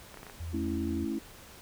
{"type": "clicks", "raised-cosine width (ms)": 0.5, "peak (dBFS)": -30, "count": 5, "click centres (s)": [0.143, 0.173, 0.231, 0.267, 0.298]}
{"type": "tone", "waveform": "sine", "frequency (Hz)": 83.2, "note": "E2", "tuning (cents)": 17, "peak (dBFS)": -35, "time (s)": [0.4, 1.05], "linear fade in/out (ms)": 5}
{"type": "chord", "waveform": "sine", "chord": "A major", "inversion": "none", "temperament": "equal with one note detuned", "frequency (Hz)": [219.1, 277.2, 329.6], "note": ["A3", "C#4", "E4"], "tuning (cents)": [-7, 0, 0], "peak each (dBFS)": [-35, -35, -34], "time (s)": [0.53, 1.19], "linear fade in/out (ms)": 10}
{"effects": ["pink hiss -51 dBFS RMS until 1.61 s"]}